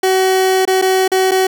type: tone with dropouts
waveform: 30% pulse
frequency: 377 Hz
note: F#4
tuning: 32 cents sharp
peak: -8 dBFS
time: 0.03-1.47 s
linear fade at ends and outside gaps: 5 ms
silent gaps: 0.653-0.675 / 0.816-0.822 / 1.079-1.117 / 1.311-1.316 s
effects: none